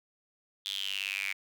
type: tone with high-pass filter sweep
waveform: square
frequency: 49 Hz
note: G1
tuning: in tune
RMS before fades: -35 dBFS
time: 0.65-1.33 s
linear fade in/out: 10 ms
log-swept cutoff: 3500 to 2200 Hz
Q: 9.4
effects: none